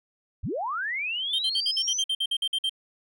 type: linear sweep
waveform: sine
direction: up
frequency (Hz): 39.71 to 6272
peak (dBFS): -27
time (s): 0.43-2.03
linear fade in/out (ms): 10
type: tone bursts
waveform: triangle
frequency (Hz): 3151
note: G7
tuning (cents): +8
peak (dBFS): -22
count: 13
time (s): 1.33-2.695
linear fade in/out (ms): 5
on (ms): 57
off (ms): 52
effects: none